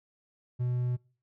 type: tone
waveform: triangle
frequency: 123.6 Hz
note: B2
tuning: 2 cents sharp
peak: -25 dBFS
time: 0.59-0.97 s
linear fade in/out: 20 ms
effects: noise-tail reverb RT60 0.4 s tail -24 dB re dry